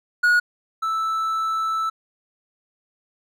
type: tone pair in turn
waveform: triangle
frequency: 1450 / 1316.9 Hz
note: F#6 / E6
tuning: -35 / -2 cents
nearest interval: major second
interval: 167 cents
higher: first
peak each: -12 / -19 dBFS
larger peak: first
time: 0.23-0.4 / 0.82-1.9 s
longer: second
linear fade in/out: 10 ms
effects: none